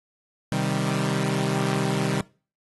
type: chord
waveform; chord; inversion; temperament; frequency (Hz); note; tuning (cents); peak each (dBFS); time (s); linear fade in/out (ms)
sawtooth; C minor; none; equal; 130.81 / 155.56 / 196; C3 / Eb3 / G3; 0 / 0 / 0; -23; 0.52-2.21; 0
effects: noise-tail reverb RT60 0.4 s tail -24 dB re dry + AAC 32 kbps